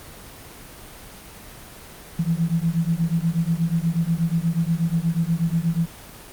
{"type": "beating tone pair", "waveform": "sine", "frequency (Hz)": [162.3, 170.6], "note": ["E3", "F3"], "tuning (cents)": [-27, -40], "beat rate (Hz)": 8.3, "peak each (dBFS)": [-22, -22], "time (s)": [2.19, 5.86], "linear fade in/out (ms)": 5, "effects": ["pink hiss -41 dBFS RMS until 6.32 s", "Opus 24 kbps"]}